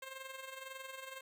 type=tone with amplitude modulation; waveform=10% pulse; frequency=530 Hz; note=C5; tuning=22 cents sharp; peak=-35 dBFS; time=0.02-1.21 s; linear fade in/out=5 ms; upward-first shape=sine; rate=21.9 Hz; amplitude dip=60%; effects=none